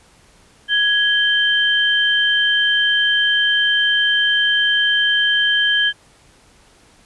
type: tone pair together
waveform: sine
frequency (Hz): 1666 / 3125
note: G#6 / G7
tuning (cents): +5 / -6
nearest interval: major seventh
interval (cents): 1089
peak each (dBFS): -16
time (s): 0.68-5.93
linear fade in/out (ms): 50
effects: pink hiss -51 dBFS RMS until 7.05 s + resampled to 24000 Hz